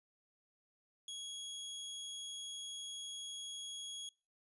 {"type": "tone", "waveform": "sawtooth", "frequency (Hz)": 3324, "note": "G#7", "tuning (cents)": 1, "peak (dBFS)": -40, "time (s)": [1.08, 4.09], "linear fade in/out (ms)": 2, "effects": ["noise-tail reverb RT60 0.4 s tail -26 dB re dry", "resampled to 24000 Hz"]}